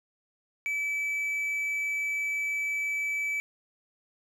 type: tone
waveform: triangle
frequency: 2303 Hz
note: D7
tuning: 34 cents flat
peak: -26 dBFS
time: 0.66-3.4 s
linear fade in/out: 0 ms
effects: none